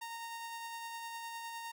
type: tone with tremolo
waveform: sawtooth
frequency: 924 Hz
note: A#5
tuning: 16 cents flat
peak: -37 dBFS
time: 0.01-1.72 s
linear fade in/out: 10 ms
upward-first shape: sine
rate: 9.8 Hz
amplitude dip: 25%
effects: none